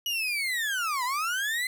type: linear two-way sweep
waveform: 35% pulse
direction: down then up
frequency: 2926 to 958 to 2059 Hz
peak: -25 dBFS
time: 0.06-1.67 s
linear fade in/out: 2 ms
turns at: 1.04 s
effects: none